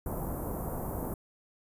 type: band-stop noise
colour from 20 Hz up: pink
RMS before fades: -35 dBFS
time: 0.06-1.14 s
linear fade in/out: 2 ms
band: 1000 to 13000 Hz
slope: 24 dB/octave
effects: resampled to 32000 Hz